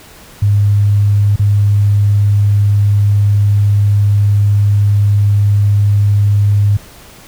sine tone with dropouts, 102.2 Hz, G#2, 27 cents flat, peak -7 dBFS, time 0.42-6.77 s, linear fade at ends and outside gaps 5 ms, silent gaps 1.36-1.394 s, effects pink hiss -38 dBFS RMS until 7.27 s

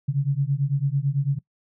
sine beating tone pair, 135.4 / 144.4 Hz, C#3 / D3, -40 / -29 cents, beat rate 9 Hz, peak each -23 / -23 dBFS, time 0.08-1.39 s, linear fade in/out 10 ms, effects noise-tail reverb RT60 0.1 s tail -21 dB re dry

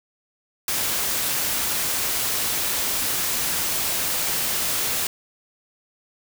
white noise, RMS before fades -24 dBFS, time 0.68-5.07 s, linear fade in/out 2 ms, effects none

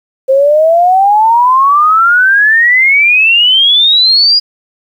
sine exponential sweep, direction up, 523.3 to 4920 Hz, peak -4 dBFS, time 0.28-4.4 s, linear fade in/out 20 ms, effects 7-bit

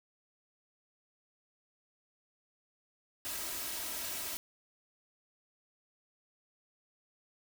white noise with comb filter, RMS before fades -39 dBFS, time 3.25-4.37 s, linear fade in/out 0 ms, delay 3.1 ms, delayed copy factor +0.6, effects none

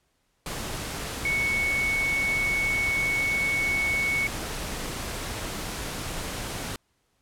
sine tone in noise, 2217 Hz, C#7, in tune, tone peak -23 dBFS, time 1.25-4.27 s, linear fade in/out 2 ms, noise pink, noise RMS -33 dBFS, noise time 0.46-6.76 s, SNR +7 dB, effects pink hiss -71 dBFS RMS until 7.21 s + low-pass 12000 Hz 12 dB/octave

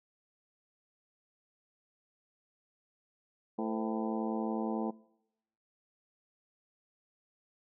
harmonic tone with a mistuned harmonic, 110.9 Hz, A2, 14 cents sharp, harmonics 2 / 3 / 4 / 5 / 6 / 7 / 8 / 9, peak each -35 / -38 / -40 / -43 / -45 / -42 / -45 / -48 dBFS, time 3.58-4.91 s, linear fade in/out 10 ms, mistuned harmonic 5, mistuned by -110 cents, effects noise-tail reverb RT60 0.9 s tail -24 dB re dry

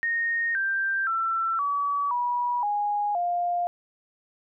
sine tone with pitch steps, 1853 / 1576.3 / 1340.9 / 1140.7 / 970.3 / 825.4 / 702.2 Hz, A#6 / G6 / E6 / C#6 / B5 / G#5 / F5, -11 / +9 / +29 / +49 / -31 / -11 / +9 cents, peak -23 dBFS, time 0.03-3.67 s, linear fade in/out 0 ms, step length 520 ms, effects none

